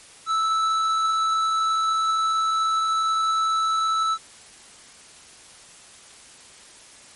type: tone with tanh clipping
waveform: sine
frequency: 1314 Hz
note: E6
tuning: 6 cents flat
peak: -21 dBFS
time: 0.26-4.18 s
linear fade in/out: 50 ms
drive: 10 dB
effects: white hiss -47 dBFS RMS until 7.15 s + MP3 48 kbps